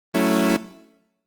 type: chord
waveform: 30% pulse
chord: F# minor seventh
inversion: none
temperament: equal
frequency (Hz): 185 / 220 / 277.2 / 329.6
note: F#3 / A3 / C#4 / E4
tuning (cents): 0 / 0 / 0 / 0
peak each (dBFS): -20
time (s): 0.14-0.57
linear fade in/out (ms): 10
effects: noise-tail reverb RT60 0.9 s tail -17 dB re dry + Opus 24 kbps